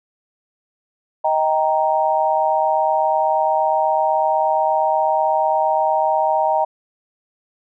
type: chord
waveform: sine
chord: Eb major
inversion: none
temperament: equal with one note detuned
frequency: 628.4 / 784 / 932.3 Hz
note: Eb5 / G5 / Bb5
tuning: +17 / 0 / 0 cents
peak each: -19 dBFS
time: 1.24-6.65 s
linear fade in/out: 10 ms
effects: none